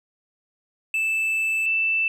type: tone pair in turn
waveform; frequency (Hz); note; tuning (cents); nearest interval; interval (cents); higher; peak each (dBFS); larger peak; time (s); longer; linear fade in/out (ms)
triangle / sine; 2637 / 2651; E7 / E7; 0 / +9; unison; 9; second; -19; neither; 0.94-1.66 / 1.66-2.08; first; 2
effects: none